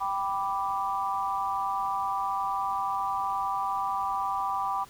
sine chord, G major, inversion none, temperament equal, 784 / 987.8 / 1174.7 Hz, G5 / B5 / D6, 0 / 0 / 0 cents, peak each -31 dBFS, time 0-4.85 s, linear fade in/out 20 ms, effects pink hiss -52 dBFS RMS until 4.89 s

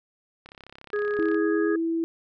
click train, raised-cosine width 0.3 ms, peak -28 dBFS, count 31, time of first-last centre 0.46-1.345 s, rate 33.9 Hz
harmonic tone, 415.3 Hz, G#4, in tune, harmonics 1 / 3 / 4, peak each -24 / -37 / -33 dBFS, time 0.93-1.76 s, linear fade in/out 5 ms
sine tone with pitch glide, 325.1 to 329.8 Hz, E4 to E4, -24 to +1 cents, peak -23 dBFS, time 1.19-2.04 s, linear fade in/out 0 ms, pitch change +25 cents, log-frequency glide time 1.46-1.83 s
effects none

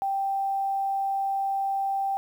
sine tone with quantisation, 784 Hz, G5, in tune, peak -24 dBFS, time 0.02-2.17 s, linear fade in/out 0 ms, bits 9, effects none

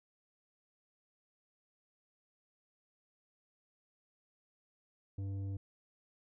triangle tone with tanh clipping, 98 Hz, G2, in tune, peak -38 dBFS, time 5.18-5.57 s, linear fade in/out 5 ms, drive 13 dB, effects none

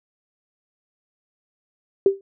sine tone with exponential decay, 392 Hz, G4, in tune, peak -8 dBFS, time 2.06-2.21 s, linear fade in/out 2 ms, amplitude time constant 31 ms, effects none

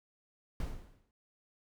brown noise with exponential decay, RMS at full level -34 dBFS, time 0.6-1.11 s, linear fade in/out 2 ms, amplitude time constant 110 ms, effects none

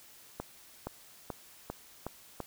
accelerating click train, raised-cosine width 1 ms, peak -22 dBFS, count 6, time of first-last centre 0.4-2.403 s, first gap 470 ms, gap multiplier 0.92, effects white hiss -56 dBFS RMS until 2.46 s

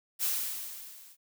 blue noise with level ramp, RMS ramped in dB -27 to -55 dBFS, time 0.19-1.17 s, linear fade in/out 50 ms, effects none

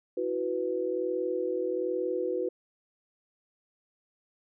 sine chord, E suspended second, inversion none, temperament just, 329.6 / 370.8 / 494.4 Hz, E4 / F#4 / B4, 0 / +4 / +2 cents, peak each -35 / -31 / -31 dBFS, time 0.17-2.49 s, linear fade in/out 5 ms, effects none

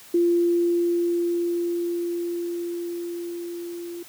sine tone with level ramp, 345.1 Hz, F4, 21 cents flat, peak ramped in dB -16 to -32 dBFS, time 0.14-4.03 s, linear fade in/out 5 ms, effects white hiss -47 dBFS RMS until 4.08 s + high-pass 80 Hz 12 dB/octave

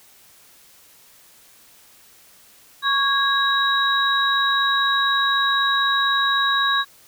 sine tone cluster, 1113 / 1642 / 3837 Hz, C#6 / G#6 / A#7, +7 / -20 / +49 cents, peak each -21 dBFS, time 2.82-6.85 s, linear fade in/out 50 ms, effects white hiss -51 dBFS RMS until 7.07 s

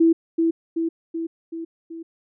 sine tone with echo, 329.6 Hz, E4, in tune, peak -12 dBFS, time 0-0.13 s, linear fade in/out 10 ms, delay 380 ms, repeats 5, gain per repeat -4 dB, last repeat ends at 2.03 s, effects none

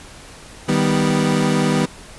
30% pulse chord, Eb augmented, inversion none, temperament equal, 155.56 / 196 / 246.9 Hz, Eb3 / G3 / B3, 0 / 0 / 0 cents, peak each -17 dBFS, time 0.68-1.86 s, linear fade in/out 10 ms, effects pink hiss -40 dBFS RMS until 2.18 s + resampled to 24000 Hz

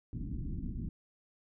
pink low-pass noise, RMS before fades -38 dBFS, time 0.13-0.89 s, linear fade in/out 2 ms, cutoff 300 Hz, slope 48 dB/octave, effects none

